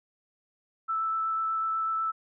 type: tone with vibrato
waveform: sine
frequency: 1318.5 Hz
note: E6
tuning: in tune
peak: -26 dBFS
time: 0.88-2.12 s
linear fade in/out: 20 ms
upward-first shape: sine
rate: 8.1 Hz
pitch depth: 8 cents each way
effects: none